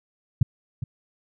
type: tone with echo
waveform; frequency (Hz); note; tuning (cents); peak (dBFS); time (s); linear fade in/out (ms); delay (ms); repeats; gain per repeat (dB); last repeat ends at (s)
sine; 123.47; B2; 0; -12; 0.41-0.43; 5; 410; 1; -12; 0.84
effects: none